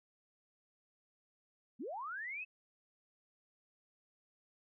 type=linear sweep; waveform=sine; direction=up; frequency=185 to 2647 Hz; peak=-40 dBFS; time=1.79-2.45 s; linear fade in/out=20 ms; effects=none